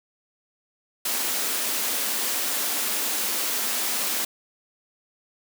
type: high-pass noise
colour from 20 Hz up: white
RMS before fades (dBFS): -26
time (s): 1.05-4.25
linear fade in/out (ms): 5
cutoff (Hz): 200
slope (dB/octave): 96
effects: none